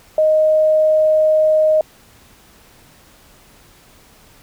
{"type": "tone", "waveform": "sine", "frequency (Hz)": 622.3, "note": "D#5", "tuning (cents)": 0, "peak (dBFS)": -10, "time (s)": [0.18, 1.81], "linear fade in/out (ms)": 2, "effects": ["pink hiss -48 dBFS RMS until 4.42 s"]}